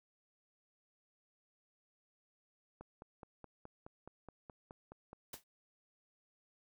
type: click train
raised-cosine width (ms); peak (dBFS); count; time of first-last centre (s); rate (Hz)
1; -36; 13; 2.81-5.342; 4.74
type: noise with exponential decay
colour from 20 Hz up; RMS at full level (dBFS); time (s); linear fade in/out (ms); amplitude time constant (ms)
white; -43; 5.33-5.44; 5; 23
effects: none